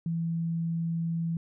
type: tone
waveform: sine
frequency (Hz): 166.2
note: E3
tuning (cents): +15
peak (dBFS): -27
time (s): 0.06-1.37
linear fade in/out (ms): 2
effects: none